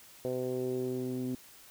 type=tone with low-pass filter sweep; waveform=10% pulse; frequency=127.3 Hz; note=C3; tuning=47 cents flat; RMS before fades=-34 dBFS; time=0.25-1.35 s; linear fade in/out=0 ms; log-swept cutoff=500 to 280 Hz; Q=3.6; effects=white hiss -55 dBFS RMS until 1.7 s